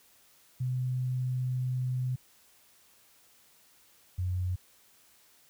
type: tone pair in turn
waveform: sine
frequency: 127.2 / 90.78 Hz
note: C3 / F#2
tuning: -48 / -32 cents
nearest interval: tritone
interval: 584 cents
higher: first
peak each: -28 dBFS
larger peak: neither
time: 0.6-2.16 / 4.18-4.56 s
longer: first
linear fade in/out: 10 ms
effects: white hiss -62 dBFS RMS until 5.49 s